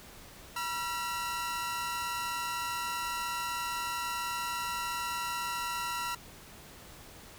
sawtooth tone pair together, 965.6 / 1359 Hz, B5 / F6, -39 / -48 cents, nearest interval tritone, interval 591 cents, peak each -32 / -32 dBFS, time 0.56-6.15 s, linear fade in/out 5 ms, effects pink hiss -51 dBFS RMS until 7.38 s

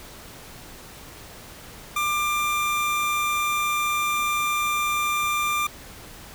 25% pulse tone, 1190 Hz, D6, 22 cents sharp, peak -18 dBFS, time 1.96-5.67 s, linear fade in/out 5 ms, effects pink hiss -43 dBFS RMS until 6.34 s

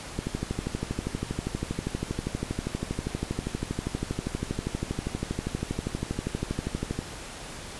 click train, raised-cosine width 3 ms, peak -15 dBFS, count 86, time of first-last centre 0.19-6.99 s, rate 12.5 Hz, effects pink hiss -40 dBFS RMS until 7.79 s + resampled to 24000 Hz

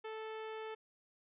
sawtooth tone, 438.8 Hz, A4, 5 cents flat, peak -38 dBFS, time 0.04-0.75 s, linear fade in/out 10 ms, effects resampled to 8000 Hz

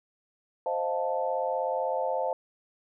sine chord, F dominant seventh, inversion second, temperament equal, 523.3 / 622.3 / 698.5 / 880 Hz, C5 / Eb5 / F5 / A5, 0 / 0 / 0 / 0 cents, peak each -30 / -33 / -33 / -32 dBFS, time 0.66-2.33 s, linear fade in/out 2 ms, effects none

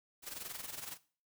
white noise with amplitude modulation, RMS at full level -42 dBFS, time 0.22-0.98 s, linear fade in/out 50 ms, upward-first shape sine, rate 21.6 Hz, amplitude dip 70%, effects noise-tail reverb RT60 0.4 s tail -18 dB re dry

